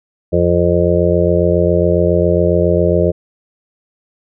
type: harmonic tone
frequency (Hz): 87.31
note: F2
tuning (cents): 0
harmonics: 1 / 2 / 4 / 5 / 6 / 7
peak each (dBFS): -17 / -17 / -17 / -17 / -17 / -17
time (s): 0.32-3.12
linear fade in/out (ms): 20
effects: none